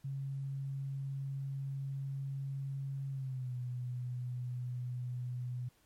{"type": "tone with pitch glide", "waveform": "sine", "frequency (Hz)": [136.9, 124.1], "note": ["C#3", "B2"], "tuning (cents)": [-21, 9], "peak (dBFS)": -36, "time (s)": [0.04, 5.69], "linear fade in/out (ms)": 10, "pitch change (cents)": -170, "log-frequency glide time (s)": [3.1, 3.55], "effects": ["pink hiss -70 dBFS RMS until 5.85 s", "MP3 64 kbps"]}